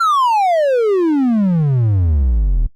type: exponential sweep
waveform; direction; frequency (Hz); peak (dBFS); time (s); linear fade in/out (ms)
triangle; down; 1396.9 to 36.88; -9; 0-2.67; 10
effects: noise-tail reverb RT60 0.1 s tail -25 dB re dry + Opus 48 kbps